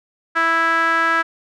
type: tone with band-pass filter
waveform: sawtooth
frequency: 329.6 Hz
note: E4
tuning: in tune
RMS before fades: -17 dBFS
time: 0.35-1.23 s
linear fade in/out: 20 ms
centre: 1500 Hz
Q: 6.8
effects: none